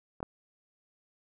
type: clicks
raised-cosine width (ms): 1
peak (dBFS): -29 / -17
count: 2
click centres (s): 0.204 / 0.229
effects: none